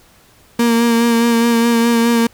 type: tone with vibrato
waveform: 35% pulse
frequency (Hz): 233.1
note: A#3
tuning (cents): 0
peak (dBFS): -9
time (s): 0.59-2.27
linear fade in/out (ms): 5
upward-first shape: sine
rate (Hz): 4.8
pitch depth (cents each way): 23
effects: pink hiss -49 dBFS RMS until 2.33 s

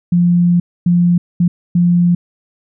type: tone bursts at uneven times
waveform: sine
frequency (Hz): 174.61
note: F3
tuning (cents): 0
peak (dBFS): -8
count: 4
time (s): 0.12-0.6 / 0.86-1.18 / 1.4-1.48 / 1.75-2.15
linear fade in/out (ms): 5
effects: none

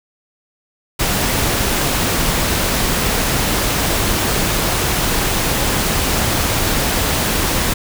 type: noise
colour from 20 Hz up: pink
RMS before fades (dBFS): -17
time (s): 0.99-7.74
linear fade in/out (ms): 10
effects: none

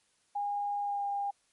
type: tone with pitch glide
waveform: sine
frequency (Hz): 815 to 805.2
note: G#5 to G5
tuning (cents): -33 to +46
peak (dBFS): -30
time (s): 0.35-1.31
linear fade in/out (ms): 10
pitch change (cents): -21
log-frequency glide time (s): 0.81-1.05
effects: white hiss -71 dBFS RMS until 1.52 s + MP3 48 kbps

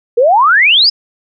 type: exponential sweep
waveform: sine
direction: up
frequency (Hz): 450 to 5220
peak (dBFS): -5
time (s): 0.17-0.9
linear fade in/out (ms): 10
effects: none

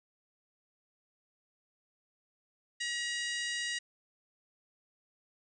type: harmonic tone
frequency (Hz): 955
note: A#5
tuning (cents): +42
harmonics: 2 / 3 / 4 / 5 / 6 / 7 / 8 / 9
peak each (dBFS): -36 / -40 / -42 / -44 / -46 / -47 / -48 / -49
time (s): 2.8-3.79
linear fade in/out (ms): 10
effects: none

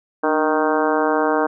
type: harmonic tone with a mistuned harmonic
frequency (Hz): 155.56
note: D#3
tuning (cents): 0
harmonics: 2 / 3 / 4 / 5 / 6 / 7 / 8 / 9 / 10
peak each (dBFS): -22 / -21 / -23 / -24 / -25 / -26 / -29 / -30 / -28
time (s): 0.23-1.47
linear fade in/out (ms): 10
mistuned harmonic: 2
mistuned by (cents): -55
effects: none

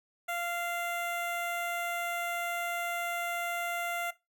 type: tone with notch filter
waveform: 15% pulse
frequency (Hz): 693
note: F5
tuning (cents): -14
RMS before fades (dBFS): -34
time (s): 0.28-4.11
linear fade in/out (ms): 10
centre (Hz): 5100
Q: 0.98
effects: noise-tail reverb RT60 0.2 s tail -17 dB re dry

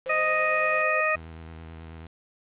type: tone with tremolo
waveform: sine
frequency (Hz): 522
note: C5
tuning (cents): -4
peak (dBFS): -30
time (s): 0.06-1.01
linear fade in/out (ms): 5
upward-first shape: sine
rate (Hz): 9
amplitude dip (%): 50
type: click train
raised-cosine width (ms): 0.3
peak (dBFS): -30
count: 127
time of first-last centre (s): 0.06-0.819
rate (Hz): 166
type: harmonic tone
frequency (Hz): 622.3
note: D#5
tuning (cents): 0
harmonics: 1 / 2 / 3 / 4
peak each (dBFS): -27 / -27 / -27 / -27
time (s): 0.09-1.16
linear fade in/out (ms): 10
type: tone with vibrato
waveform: sawtooth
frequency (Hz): 81.2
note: E2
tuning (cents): -26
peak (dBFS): -36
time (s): 1.15-2.07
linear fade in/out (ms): 5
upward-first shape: square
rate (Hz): 9.2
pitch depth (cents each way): 27
effects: resampled to 8000 Hz + 9-bit

